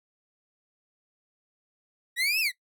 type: linear two-way sweep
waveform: 30% pulse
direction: up then down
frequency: 1869 to 2705 to 1869 Hz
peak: -21 dBFS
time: 2.16-2.52 s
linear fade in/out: 50 ms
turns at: 2.4 s
effects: noise-tail reverb RT60 0.1 s tail -19 dB re dry